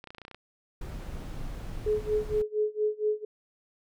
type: clicks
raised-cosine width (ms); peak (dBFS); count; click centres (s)
0.3; -28; 10; 0.041 / 0.073 / 0.105 / 0.148 / 0.183 / 0.217 / 0.251 / 0.281 / 0.313 / 0.346
type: noise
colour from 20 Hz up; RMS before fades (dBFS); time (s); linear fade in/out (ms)
brown; -37; 0.81-2.42; 5
type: tone with tremolo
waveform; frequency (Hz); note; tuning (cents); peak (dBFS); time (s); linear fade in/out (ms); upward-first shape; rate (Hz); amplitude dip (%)
sine; 425.2; G#4; +41; -22; 1.86-3.25; 5; sine; 4.3; 95
effects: none